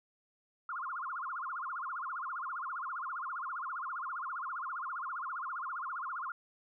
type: tone with vibrato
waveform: sine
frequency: 1218 Hz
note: D#6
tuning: 37 cents flat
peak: -36 dBFS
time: 0.69-6.32 s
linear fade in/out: 2 ms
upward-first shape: sine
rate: 15 Hz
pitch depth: 290 cents each way
effects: none